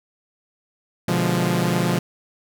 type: chord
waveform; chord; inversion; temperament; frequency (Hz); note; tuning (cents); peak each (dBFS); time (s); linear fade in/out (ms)
sawtooth; B diminished seventh; none; equal; 123.47 / 146.83 / 174.61 / 207.7; B2 / D3 / F3 / Ab3; 0 / 0 / 0 / 0; -21 / -23 / -17 / -23; 1.08-1.99; 5
effects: none